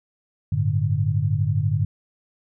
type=chord; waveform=sine; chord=G suspended second; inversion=none; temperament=just; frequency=98 / 110.25 / 147 Hz; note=G2 / A2 / D3; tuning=0 / +4 / +2 cents; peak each=-23 dBFS; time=0.52-1.85 s; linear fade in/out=5 ms; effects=none